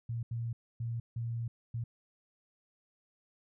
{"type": "tone bursts at uneven times", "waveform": "sine", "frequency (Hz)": 116.54, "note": "A#2", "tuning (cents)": 0, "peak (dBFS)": -33, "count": 5, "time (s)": [[0.09, 0.23], [0.31, 0.53], [0.8, 1], [1.16, 1.48], [1.74, 1.84]], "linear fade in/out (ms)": 5, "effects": []}